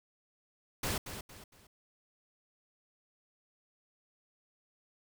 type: noise with echo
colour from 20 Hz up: pink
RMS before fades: -34 dBFS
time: 0.83-0.98 s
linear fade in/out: 5 ms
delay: 230 ms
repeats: 3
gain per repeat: -9 dB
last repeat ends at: 1.67 s
effects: none